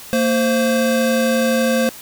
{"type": "tone pair together", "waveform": "square", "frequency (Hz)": [228.8, 523.3], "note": ["A#3", "C5"], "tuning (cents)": [-32, 0], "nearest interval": "octave + major second", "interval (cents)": 1432, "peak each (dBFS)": -18, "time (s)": [0.13, 1.89], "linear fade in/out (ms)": 0, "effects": ["white hiss -37 dBFS RMS until 2.01 s"]}